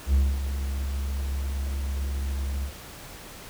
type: tone with ADSR envelope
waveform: triangle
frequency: 68.3 Hz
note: C#2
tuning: 25 cents flat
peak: -14 dBFS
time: 0.06-2.73 s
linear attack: 79 ms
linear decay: 230 ms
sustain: -10 dB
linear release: 98 ms
effects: pink hiss -43 dBFS RMS until 3.49 s